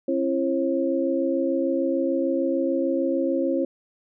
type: tone cluster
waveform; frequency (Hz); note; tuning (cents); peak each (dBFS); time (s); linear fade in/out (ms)
sine; 269.2 / 335.9 / 539; C4 / E4 / C#5; +49 / +33 / -49; -25; 0.08-3.65; 5
effects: none